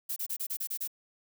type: noise bursts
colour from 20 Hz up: violet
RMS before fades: -34 dBFS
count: 8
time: 0.09-0.877 s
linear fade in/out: 10 ms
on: 73 ms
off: 29 ms
effects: none